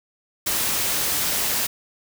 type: noise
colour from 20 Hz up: white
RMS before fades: -23 dBFS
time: 0.46-1.67 s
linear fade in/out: 10 ms
effects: none